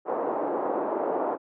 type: band-pass noise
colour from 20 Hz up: pink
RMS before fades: -28 dBFS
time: 0.05-1.38 s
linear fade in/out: 50 ms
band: 330 to 930 Hz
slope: 24 dB/octave
effects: none